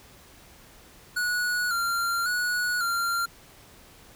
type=tone with vibrato; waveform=square; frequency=1423 Hz; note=F6; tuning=32 cents sharp; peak=-25 dBFS; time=1.16-3.26 s; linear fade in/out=10 ms; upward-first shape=square; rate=0.91 Hz; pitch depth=48 cents each way; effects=pink hiss -52 dBFS RMS until 4.15 s